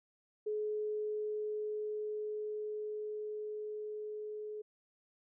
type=tone with level ramp; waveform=sine; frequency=424.6 Hz; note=G#4; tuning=38 cents sharp; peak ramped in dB=-33 to -40 dBFS; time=0.46-4.62 s; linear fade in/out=10 ms; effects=none